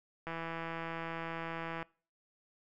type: click train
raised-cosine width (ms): 0.5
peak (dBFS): -25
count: 258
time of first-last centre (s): 0.27-1.828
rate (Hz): 165
effects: noise-tail reverb RT60 0.4 s tail -24 dB re dry